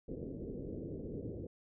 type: low-pass noise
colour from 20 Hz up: white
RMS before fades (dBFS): -43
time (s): 0.08-1.47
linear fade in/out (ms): 5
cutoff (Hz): 480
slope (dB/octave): 48
effects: none